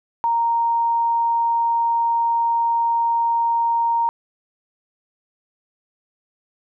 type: tone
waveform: sine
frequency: 930 Hz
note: A#5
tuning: 4 cents flat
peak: -16 dBFS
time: 0.24-4.09 s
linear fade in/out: 0 ms
effects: none